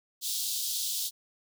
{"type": "high-pass noise", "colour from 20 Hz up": "pink", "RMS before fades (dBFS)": -32, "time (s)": [0.21, 1.11], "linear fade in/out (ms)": 50, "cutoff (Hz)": 3400, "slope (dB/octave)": 48, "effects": []}